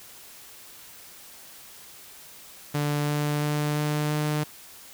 sawtooth tone with pitch steps, 146.83 / 147.77 / 148.71 / 149.66 / 150.61 Hz, D3 / D3 / D3 / D3 / D3, 0 / +11 / +22 / +33 / +44 cents, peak -20 dBFS, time 2.74-4.44 s, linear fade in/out 10 ms, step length 340 ms, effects white hiss -47 dBFS RMS until 4.93 s

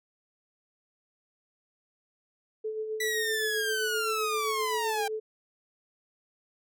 sine tone with tremolo, 435 Hz, A4, 20 cents flat, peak -29 dBFS, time 2.64-5.2 s, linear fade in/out 10 ms, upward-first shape sine, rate 7.7 Hz, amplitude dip 45%
sawtooth linear sweep, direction down, 1975.5 to 784 Hz, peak -25 dBFS, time 3-5.08 s, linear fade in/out 5 ms
effects none

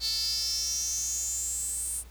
sawtooth tone with high-pass filter sweep, 444.1 Hz, A4, 16 cents sharp, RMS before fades -31 dBFS, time 0-2.04 s, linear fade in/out 50 ms, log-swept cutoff 4400 to 9200 Hz, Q 9.7, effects added 60 Hz sine -46 dBFS peak until 2.1 s + pink hiss -56 dBFS RMS until 2.1 s

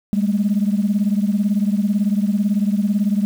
sine beating tone pair, 199.6 / 217.6 Hz, G3 / A3, +32 / -19 cents, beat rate 18 Hz, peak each -16 / -19 dBFS, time 0.13-3.25 s, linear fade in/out 0 ms, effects tanh soft clip ceiling -9 dBFS + 7-bit

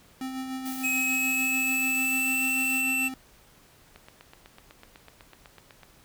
square tone with tremolo, 261.6 Hz, C4, in tune, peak -31 dBFS, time 0.21-3.14 s, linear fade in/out 2 ms, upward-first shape sine, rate 6.8 Hz, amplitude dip 40%
blue noise, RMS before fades -40 dBFS, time 0.65-2.82 s, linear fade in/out 10 ms
square tone with pitch glide, 2544 to 2678 Hz, D#7 to E7, +38 to +27 cents, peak -25 dBFS, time 0.83-3.09 s, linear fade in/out 20 ms, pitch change +89 cents, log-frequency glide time 0.96-2.47 s
click train, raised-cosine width 0.3 ms, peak -30 dBFS, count 16, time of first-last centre 3.96-5.833 s, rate 8.01 Hz
effects pink hiss -57 dBFS RMS until 6.04 s

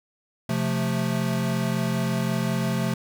square chord, F major, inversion second, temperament equal, 130.81 / 174.61 / 220 Hz, C3 / F3 / A3, 0 / 0 / 0 cents, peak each -28 dBFS, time 0.49-2.94 s, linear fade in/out 5 ms, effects 10-bit

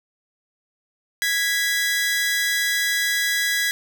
sawtooth tone pair together, 1661.2 / 1975.5 Hz, G#6 / B6, 0 / 0 cents, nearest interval minor third, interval 300 cents, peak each -19 dBFS, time 1.22-3.71 s, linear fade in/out 0 ms, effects none

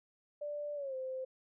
sine tone with pitch glide, 587.3 to 520.2 Hz, D5 to C5, 0 to -10 cents, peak -37 dBFS, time 0.41-1.25 s, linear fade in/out 10 ms, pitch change -210 cents, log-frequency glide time 0.75-0.95 s, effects none

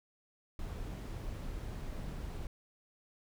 brown noise, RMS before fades -41 dBFS, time 0.59-2.47 s, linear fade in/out 2 ms, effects none

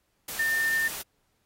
sine tone in noise, 1800 Hz, A6, 39 cents sharp, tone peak -23 dBFS, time 0.39-0.88 s, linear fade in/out 5 ms, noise white, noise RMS -36 dBFS, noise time 0.28-1.02 s, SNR +10 dB, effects pink hiss -73 dBFS RMS until 1.45 s + AAC 48 kbps

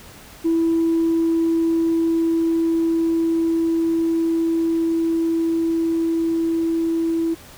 sine tone with level ramp, 329.6 Hz, E4, in tune, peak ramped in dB -14 to -17 dBFS, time 0.44-7.35 s, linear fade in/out 20 ms, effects tanh soft clip ceiling -12 dBFS + pink hiss -43 dBFS RMS until 7.57 s

